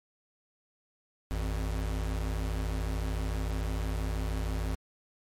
square tone pair together, 53.02 / 86.3 Hz, G#1 / F2, +37 / -20 cents, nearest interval minor sixth, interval 843 cents, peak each -31 / -37 dBFS, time 1.31-4.75 s, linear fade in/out 0 ms, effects MP3 64 kbps

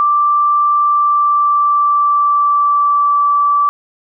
sine tone with pitch glide, 1174.7 to 1159.2 Hz, D6 to D6, 0 to -23 cents, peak -9 dBFS, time 0-3.69 s, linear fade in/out 0 ms, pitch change -23 cents, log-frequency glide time 0.8-3.25 s, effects none

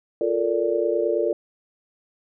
sine chord, Bb major seventh, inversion second, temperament just, 349.6 / 437 / 466.2 / 582.7 Hz, F4 / A4 / Bb4 / D5, +2 / -12 / 0 / -14 cents, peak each -25 dBFS, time 0.21-1.33 s, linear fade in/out 2 ms, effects none

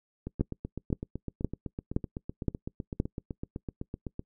two click trains, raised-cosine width 3 ms, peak -13 / -22 dBFS, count 6 / 32, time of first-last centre 0.41-3.001 / 0.27-4.194 s, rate 1.93 / 7.9 Hz, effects noise-tail reverb RT60 0.1 s tail -24 dB re dry

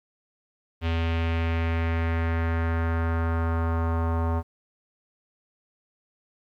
square tone with low-pass filter sweep, 82.7 Hz, E2, 6 cents sharp, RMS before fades -25 dBFS, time 0.81-4.43 s, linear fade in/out 50 ms, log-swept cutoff 3000 to 1000 Hz, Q 2.3, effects 10-bit

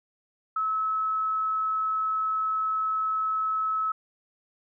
sine tone, 1295 Hz, E6, 31 cents flat, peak -24 dBFS, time 0.56-3.92 s, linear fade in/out 5 ms, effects none

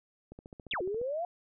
click train, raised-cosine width 2 ms, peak -33 dBFS, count 11, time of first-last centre 0.32-1.014 s, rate 14.4 Hz
sine exponential two-way sweep, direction down then up, 3729 to 349.2 to 721 Hz, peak -31 dBFS, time 0.71-1.25 s, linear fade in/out 2 ms, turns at 0.82 s
effects none

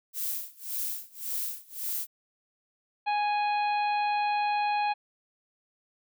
violet noise with tremolo, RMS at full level -31 dBFS, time 0.13-2.07 s, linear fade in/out 50 ms, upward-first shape sine, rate 1.8 Hz, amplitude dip 95%
harmonic tone, 830.6 Hz, G#5, in tune, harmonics 1 / 2 / 3 / 4 / 5, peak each -25 / -40 / -35 / -46 / -43 dBFS, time 3.06-4.94 s, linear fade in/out 20 ms
effects none

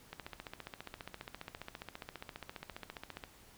click train, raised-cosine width 0.3 ms, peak -27 dBFS, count 47, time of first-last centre 0.13-3.238 s, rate 14.8 Hz, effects pink hiss -60 dBFS RMS until 3.57 s

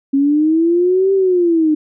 sine linear two-way sweep, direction up then down, 271.2 to 392 to 301.2 Hz, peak -10 dBFS, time 0.13-1.75 s, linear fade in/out 10 ms, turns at 1.13 s, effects none

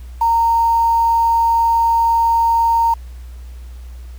sine tone with quantisation, 922 Hz, A#5, 19 cents flat, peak -11 dBFS, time 0.21-2.94 s, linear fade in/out 5 ms, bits 6, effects added 61 Hz sine -30 dBFS peak until 4.18 s + pink hiss -50 dBFS RMS until 4.18 s

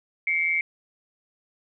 sine tone pair together, 2125 / 2290 Hz, C7 / D7, +26 / -44 cents, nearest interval minor second, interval 130 cents, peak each -24 dBFS, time 0.27-0.61 s, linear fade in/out 2 ms, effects none

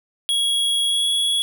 square tone with pitch glide, 3322 to 3355 Hz, G#7 to G#7, 0 to +17 cents, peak -18 dBFS, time 0.29-1.42 s, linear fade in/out 0 ms, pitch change +17 cents, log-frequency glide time 0.87-1.07 s, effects none

